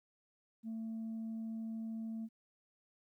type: tone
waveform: sine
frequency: 223.9 Hz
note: A3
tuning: 30 cents sharp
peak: -37 dBFS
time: 0.63-2.29 s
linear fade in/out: 50 ms
effects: tanh soft clip ceiling -37 dBFS + 13-bit